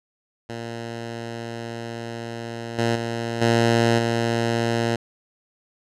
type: tone with level steps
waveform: 10% pulse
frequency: 116.2 Hz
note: A#2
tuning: 5 cents flat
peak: -22 / -11 / -17 / -8 / -12 dBFS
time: 0.49-4.96 s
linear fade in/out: 5 ms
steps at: 2.78 / 2.95 / 3.41 / 3.98 s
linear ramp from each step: 10 ms
effects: low-pass 7000 Hz 12 dB/octave